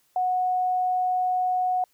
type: tone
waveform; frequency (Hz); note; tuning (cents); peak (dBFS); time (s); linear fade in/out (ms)
sine; 734; F#5; -14; -21; 0.16-1.84; 2
effects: white hiss -66 dBFS RMS until 1.93 s